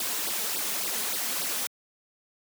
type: noise with flanger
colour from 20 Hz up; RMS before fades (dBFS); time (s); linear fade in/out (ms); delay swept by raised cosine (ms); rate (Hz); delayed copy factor
white; -30; 0-1.67; 2; 0.21 to 4.81; 3.5; +0.95
effects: high-pass 200 Hz 12 dB/octave